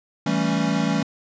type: chord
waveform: square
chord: A dominant seventh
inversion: second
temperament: equal with one note detuned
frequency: 164.81 / 196 / 221.9 / 277.2 Hz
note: E3 / G3 / A3 / C#4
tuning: 0 / 0 / +15 / 0 cents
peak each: -26 dBFS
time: 0.26-1.03 s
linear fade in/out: 5 ms
effects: resampled to 16000 Hz